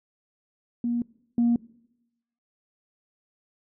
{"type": "tone pair in turn", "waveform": "sine", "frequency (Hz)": [237.9, 236.5], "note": ["A#3", "A#3"], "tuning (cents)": [35, 25], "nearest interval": "unison", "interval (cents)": 10, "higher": "first", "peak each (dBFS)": [-23, -17], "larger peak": "second", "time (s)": [[0.84, 1.02], [1.38, 1.56]], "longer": "neither", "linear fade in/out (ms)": 2, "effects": ["noise-tail reverb RT60 0.9 s tail -22 dB re dry", "tanh soft clip ceiling -15 dBFS"]}